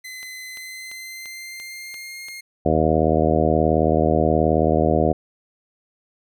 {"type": "tone with pitch glide", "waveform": "sawtooth", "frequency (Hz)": [2037, 2131], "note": ["C7", "C7"], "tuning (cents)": [-47, 31], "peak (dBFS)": -30, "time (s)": [0.04, 2.41], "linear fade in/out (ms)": 10, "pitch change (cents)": 78, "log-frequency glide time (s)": [0.47, 2.21]}
{"type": "click train", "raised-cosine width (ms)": 0.2, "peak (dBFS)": -25, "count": 7, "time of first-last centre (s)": [0.23, 2.285], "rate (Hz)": 2.92}
{"type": "harmonic tone", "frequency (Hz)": 78.7, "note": "D#2", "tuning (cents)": 20, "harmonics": [1, 2, 3, 4, 5, 6, 7, 8, 9], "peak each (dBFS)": [-24, -24, -24, -24, -24, -24, -24, -24, -24], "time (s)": [2.65, 5.13], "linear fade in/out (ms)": 10}
{"effects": []}